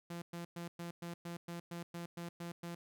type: tone bursts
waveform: sawtooth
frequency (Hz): 171.4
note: F3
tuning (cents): -32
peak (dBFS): -38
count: 12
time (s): 0.1-2.75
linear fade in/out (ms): 5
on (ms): 120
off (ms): 110
effects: none